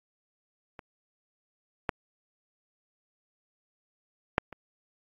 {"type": "clicks", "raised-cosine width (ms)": 0.5, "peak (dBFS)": [-27, -11, -6, -27], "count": 4, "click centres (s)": [0.792, 1.892, 4.381, 4.527], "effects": ["AAC 32 kbps"]}